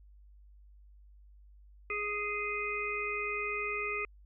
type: harmonic tone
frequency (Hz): 415.3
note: G#4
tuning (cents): 0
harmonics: 1 / 3 / 5 / 6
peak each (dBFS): -39 / -39 / -38 / -36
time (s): 1.9-4.05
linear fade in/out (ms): 2
effects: added 50 Hz sine -54 dBFS peak until 4.25 s